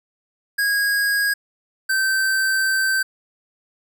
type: tone pair in turn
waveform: square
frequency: 1643 / 1550.8 Hz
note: G#6 / G6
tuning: -19 / -19 cents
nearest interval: minor second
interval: 100 cents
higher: first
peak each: -18 dBFS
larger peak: neither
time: 0.58-1.34 / 1.89-3.03 s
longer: second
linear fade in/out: 10 ms
effects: none